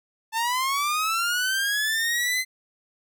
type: linear sweep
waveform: sawtooth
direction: up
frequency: 880 to 2061 Hz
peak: -19 dBFS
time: 0.32-2.45 s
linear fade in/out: 50 ms
effects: none